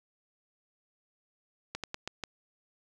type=slowing click train; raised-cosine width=0.2 ms; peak=-18 dBFS; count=5; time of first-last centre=1.75-2.238 s; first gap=87 ms; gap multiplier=1.23; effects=none